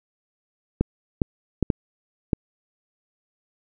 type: clicks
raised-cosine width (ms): 3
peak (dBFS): -6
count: 5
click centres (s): 0.81 / 1.218 / 1.627 / 1.702 / 2.332
effects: none